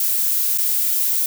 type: noise with dropouts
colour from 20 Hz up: violet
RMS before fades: -19 dBFS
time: 0-1.26 s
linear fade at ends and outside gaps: 2 ms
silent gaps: 0.576-0.584 s
effects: none